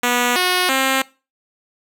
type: tone with pitch steps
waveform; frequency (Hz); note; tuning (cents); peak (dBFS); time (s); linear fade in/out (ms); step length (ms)
5% pulse; 244.1 / 363.5 / 266; B3 / F#4 / C4; -20 / -31 / +29; -4; 0.03-1.02; 5; 330
effects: noise-tail reverb RT60 0.3 s tail -21 dB re dry